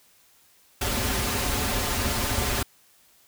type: noise with comb filter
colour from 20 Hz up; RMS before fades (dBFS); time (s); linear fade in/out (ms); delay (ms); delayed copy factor
pink; -26; 0.81-2.63; 5; 6.2; -0.9
effects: white hiss -59 dBFS RMS until 3.27 s